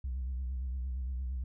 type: tone with vibrato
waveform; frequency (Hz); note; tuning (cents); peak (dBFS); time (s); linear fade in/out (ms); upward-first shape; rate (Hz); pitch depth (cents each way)
sine; 64; C2; -38; -31; 0.04-1.44; 5; sine; 8.7; 86
effects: tanh soft clip ceiling -31 dBFS